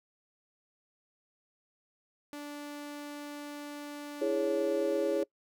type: tone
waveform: sawtooth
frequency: 291.7 Hz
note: D4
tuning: 12 cents flat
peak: -36 dBFS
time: 2.33-5.23 s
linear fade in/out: 0 ms
type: chord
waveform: sine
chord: C# minor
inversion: first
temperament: equal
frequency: 329.6 / 415.3 / 554.4 Hz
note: E4 / G#4 / C#5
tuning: 0 / 0 / 0 cents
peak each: -33 / -32 / -30 dBFS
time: 4.21-5.24 s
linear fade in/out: 10 ms
effects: noise-tail reverb RT60 0.1 s tail -23 dB re dry